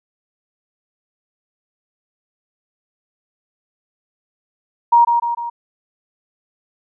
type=tone with echo; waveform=sine; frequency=943 Hz; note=A#5; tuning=20 cents sharp; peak=-7 dBFS; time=4.92-5.05 s; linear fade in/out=10 ms; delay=150 ms; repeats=3; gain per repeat=-5 dB; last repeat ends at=5.5 s; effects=none